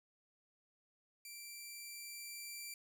10% pulse tone with level ramp, 2349 Hz, D7, in tune, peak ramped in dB -40 to -36 dBFS, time 1.25-2.74 s, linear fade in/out 2 ms, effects none

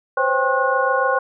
sine tone cluster, 511 / 538 / 793 / 1076 / 1459 Hz, C5 / C5 / G5 / C6 / F#6, -41 / +48 / +20 / +48 / -25 cents, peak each -22 / -22 / -24 / -21 / -22 dBFS, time 0.17-1.19 s, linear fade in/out 5 ms, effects none

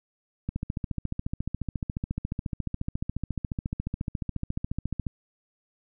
click train, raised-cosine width 5 ms, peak -17 dBFS, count 66, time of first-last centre 0.49-5.067 s, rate 14.2 Hz, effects none

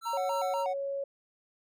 square tone with tremolo, 1337 Hz, E6, 24 cents sharp, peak -37 dBFS, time 0.01-0.65 s, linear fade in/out 50 ms, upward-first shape sine, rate 3.4 Hz, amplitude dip 50%
triangle tone with vibrato, 830.6 Hz, G#5, in tune, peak -29 dBFS, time 0.05-0.74 s, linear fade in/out 20 ms, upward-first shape square, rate 4.1 Hz, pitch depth 200 cents each way
sine tone, 554.4 Hz, C#5, in tune, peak -31 dBFS, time 0.13-1.04 s, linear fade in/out 5 ms
effects none

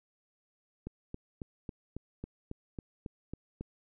click train, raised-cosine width 3 ms, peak -26 dBFS, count 11, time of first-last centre 0.87-3.61 s, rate 3.65 Hz, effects none

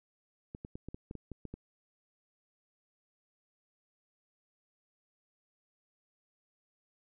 clicks, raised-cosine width 3 ms, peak -29 dBFS, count 10, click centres 0.549 / 0.649 / 0.755 / 0.886 / 0.945 / 1.111 / 1.153 / 1.317 / 1.453 / 1.54 s, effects none

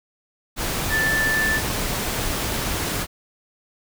sine tone in noise, 1760 Hz, A6, in tune, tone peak -19 dBFS, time 0.89-1.61 s, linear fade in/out 50 ms, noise pink, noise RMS -25 dBFS, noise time 0.56-3.07 s, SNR +3 dB, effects none

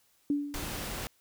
sine tone with exponential decay, 288.5 Hz, D4, 31 cents flat, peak -23 dBFS, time 0.3-0.86 s, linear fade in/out 2 ms, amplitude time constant 120 ms
pink noise, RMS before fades -37 dBFS, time 0.54-1.07 s, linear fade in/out 0 ms
effects white hiss -68 dBFS RMS until 1.2 s

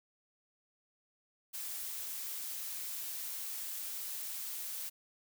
blue noise, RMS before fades -41 dBFS, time 1.53-4.9 s, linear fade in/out 20 ms, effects none

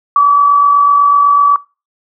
sine tone with amplitude modulation, 1147 Hz, D6, 41 cents flat, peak -3 dBFS, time 0.16-1.56 s, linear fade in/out 2 ms, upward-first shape sine, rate 48 Hz, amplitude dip 35%, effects noise-tail reverb RT60 0.3 s tail -23 dB re dry

